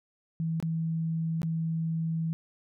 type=tone with dropouts; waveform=sine; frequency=162.8 Hz; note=E3; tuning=21 cents flat; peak=-27 dBFS; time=0.4-2.33 s; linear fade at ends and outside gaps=0 ms; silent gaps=0.601-0.626 / 1.418-1.431 s; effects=none